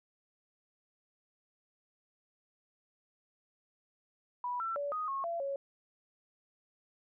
sine tone with pitch steps, 981 / 1342 / 573 / 1246 / 1089 / 679 / 554 Hz, B5 / E6 / D5 / D#6 / C#6 / F5 / C#5, -12 / +31 / -43 / +2 / -31 / -49 / -1 cents, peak -33 dBFS, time 4.44-5.56 s, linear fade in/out 2 ms, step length 160 ms, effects none

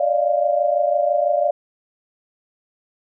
sine tone cluster, 578 / 604 / 696 Hz, D5 / D5 / F5, -28 / +48 / -6 cents, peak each -20 dBFS, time 0-1.51 s, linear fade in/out 5 ms, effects none

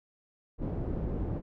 pink low-pass noise, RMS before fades -33 dBFS, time 0.58-1.42 s, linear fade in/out 50 ms, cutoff 390 Hz, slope 12 dB/octave, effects none

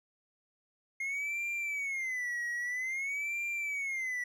triangle tone with vibrato, 2129 Hz, C7, 30 cents sharp, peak -31 dBFS, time 1-4.24 s, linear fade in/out 5 ms, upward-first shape sine, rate 0.51 Hz, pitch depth 190 cents each way, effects none

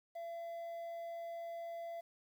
triangle tone with quantisation, 676 Hz, E5, 43 cents sharp, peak -40 dBFS, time 0.15-2.01 s, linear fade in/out 10 ms, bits 11, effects none

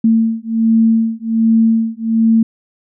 sine beating tone pair, 224.7 / 226 Hz, A3 / A3, +37 / +47 cents, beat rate 1.3 Hz, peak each -13 dBFS, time 0.04-2.43 s, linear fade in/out 5 ms, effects none

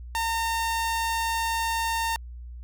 sawtooth tone, 912 Hz, A#5, 38 cents flat, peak -21 dBFS, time 0.15-2.16 s, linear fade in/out 0 ms, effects added 60 Hz sine -37 dBFS peak until 2.63 s

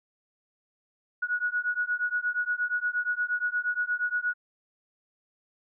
sine beating tone pair, 1456 / 1464.5 Hz, F#6 / F#6, -28 / -18 cents, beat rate 8.5 Hz, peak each -29 dBFS, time 1.22-4.34 s, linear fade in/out 10 ms, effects none

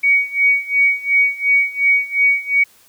sine tone with tremolo, 2248 Hz, C#7, 24 cents sharp, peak -9 dBFS, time 0.03-2.64 s, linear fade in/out 10 ms, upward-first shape sine, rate 2.8 Hz, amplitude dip 90%, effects white hiss -51 dBFS RMS until 2.88 s

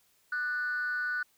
sine tone with frequency modulation, 1480 Hz, F#6, in tune, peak -28 dBFS, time 0.32-1.23 s, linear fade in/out 5 ms, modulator 284 Hz, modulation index 0.36, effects tanh soft clip ceiling -26 dBFS + white hiss -68 dBFS RMS until 1.37 s

